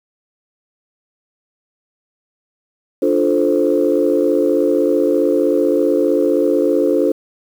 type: chord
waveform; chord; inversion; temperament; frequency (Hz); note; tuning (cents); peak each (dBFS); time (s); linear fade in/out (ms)
sine; D minor seventh; none; equal; 293.7 / 349.2 / 440 / 523.3; D4 / F4 / A4 / C5; 0 / 0 / 0 / 0; -17; 3.02-7.12; 5
effects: tanh soft clip ceiling -3 dBFS + 7-bit